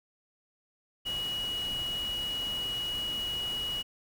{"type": "tone in noise", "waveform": "sine", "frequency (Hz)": 2910, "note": "F#7", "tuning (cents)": -29, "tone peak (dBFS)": -31, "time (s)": [1.05, 3.83], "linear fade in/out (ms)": 20, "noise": "pink", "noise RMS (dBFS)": -43, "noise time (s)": [1.05, 3.83], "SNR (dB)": 9, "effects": []}